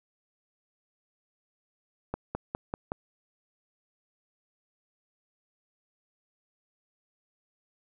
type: accelerating click train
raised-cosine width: 1 ms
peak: -17 dBFS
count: 5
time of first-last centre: 2.14-2.919 s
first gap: 210 ms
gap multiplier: 0.95
effects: none